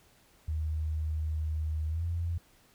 sine tone with pitch glide, 77.9 to 84.95 Hz, D#2 to F2, +3 to -47 cents, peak -29 dBFS, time 0.48-2.38 s, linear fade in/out 5 ms, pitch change +150 cents, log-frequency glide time 1.89-2.04 s, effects pink hiss -63 dBFS RMS until 2.74 s

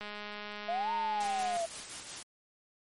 click train, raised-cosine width 0.3 ms, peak -26 dBFS, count 325, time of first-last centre 0.01-1.568 s, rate 208 Hz
sine linear two-way sweep, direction up then down, 659.3 to 930 to 659.3 Hz, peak -30 dBFS, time 0.68-1.66 s, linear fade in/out 10 ms, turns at 0.93 s
white noise with tremolo, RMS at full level -41 dBFS, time 1.2-2.23 s, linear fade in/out 5 ms, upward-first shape triangle, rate 5.6 Hz, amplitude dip 45%
effects MP3 48 kbps

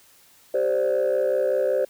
sine chord, G suspended fourth, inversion none, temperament just, 392 / 522.7 / 588 Hz, G4 / C5 / D5, 0 / -2 / +2 cents, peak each -25 / -20 / -23 dBFS, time 0.54-1.85 s, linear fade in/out 5 ms, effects tanh soft clip ceiling -15 dBFS + white hiss -55 dBFS RMS until 1.89 s

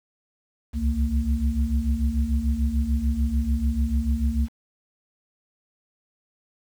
sine tone cluster, 64.1 / 70.9 / 228.5 Hz, C2 / C#2 / A#3, -35 / +40 / -34 cents, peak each -24 / -24 / -27 dBFS, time 0.73-4.49 s, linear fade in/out 50 ms, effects 8-bit

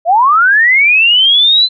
sine linear sweep, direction up, 634 to 4079 Hz, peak -5 dBFS, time 0.05-1.69 s, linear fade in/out 50 ms, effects none

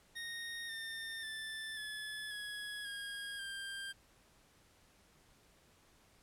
25% pulse tone with pitch steps, 1858 / 1810.3 / 1763.9 / 1718.6 / 1674.5 / 1631.6 / 1589.7 Hz, A#6 / A6 / A6 / A6 / G#6 / G#6 / G6, -6 / +49 / +4 / -41 / +14 / -31 / +24 cents, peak -38 dBFS, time 0.15-3.93 s, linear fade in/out 20 ms, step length 540 ms, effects pink hiss -67 dBFS RMS until 6.22 s + low-pass 12000 Hz 12 dB/octave

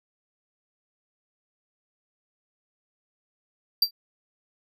square tone with exponential decay, 4699 Hz, D8, in tune, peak -14 dBFS, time 3.82-3.91 s, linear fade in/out 5 ms, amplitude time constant 18 ms, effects none

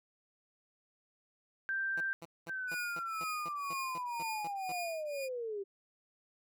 sine tone, 1571 Hz, G6, 3 cents sharp, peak -32 dBFS, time 1.69-2.13 s, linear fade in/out 0 ms
10% pulse tone bursts, 167.1 Hz, E3, 24 cents sharp, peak -37 dBFS, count 12, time 1.97-4.724 s, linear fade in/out 5 ms, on 37 ms, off 210 ms
sine linear sweep, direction down, 1568 to 384.9 Hz, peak -36 dBFS, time 2.48-5.64 s, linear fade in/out 20 ms
sawtooth tone with tremolo, 2442 Hz, D#7, 33 cents flat, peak -35 dBFS, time 2.67-5.29 s, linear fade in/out 50 ms, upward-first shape triangle, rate 2 Hz, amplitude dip 100%
effects none

